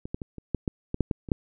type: clicks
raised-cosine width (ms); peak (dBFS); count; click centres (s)
3; -22 / -17 / -21 / -26 / -12 / -13 / -15 / -9 / -12 / -25 / -8; 11; 0.055 / 0.145 / 0.218 / 0.383 / 0.547 / 0.678 / 0.944 / 1.007 / 1.112 / 1.288 / 1.318
effects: none